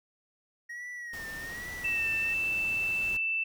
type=tone with vibrato; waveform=triangle; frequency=1879 Hz; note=A#6; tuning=13 cents sharp; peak=-36 dBFS; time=0.69-2.34 s; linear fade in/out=10 ms; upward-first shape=sine; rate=1.2 Hz; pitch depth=78 cents each way
type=noise; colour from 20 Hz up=pink; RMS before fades=-45 dBFS; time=1.13-3.17 s; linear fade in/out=5 ms
type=tone; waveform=sine; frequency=2654 Hz; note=E7; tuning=11 cents sharp; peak=-27 dBFS; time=1.84-3.44 s; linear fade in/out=10 ms
effects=none